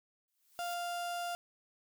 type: noise with exponential growth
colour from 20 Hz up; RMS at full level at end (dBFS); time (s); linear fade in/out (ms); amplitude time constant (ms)
blue; -47; 0.28-0.74; 0; 99
type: tone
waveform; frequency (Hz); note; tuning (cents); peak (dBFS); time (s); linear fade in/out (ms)
35% pulse; 698; F5; -1; -34; 0.59-1.35; 0
effects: none